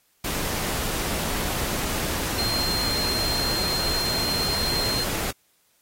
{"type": "tone in noise", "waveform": "sine", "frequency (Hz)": 4186, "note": "C8", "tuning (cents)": 0, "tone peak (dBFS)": -25, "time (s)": [2.38, 5.04], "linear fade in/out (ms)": 5, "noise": "pink", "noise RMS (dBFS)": -28, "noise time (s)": [0.24, 5.31], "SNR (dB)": 0, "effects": ["white hiss -65 dBFS RMS until 5.81 s", "AAC 48 kbps"]}